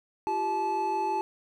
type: tone cluster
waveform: triangle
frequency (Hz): 345.2 / 391.2 / 866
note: F4 / G4 / A5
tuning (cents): -20 / -4 / -28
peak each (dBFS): -34 / -32 / -25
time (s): 0.27-1.21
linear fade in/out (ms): 0
effects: none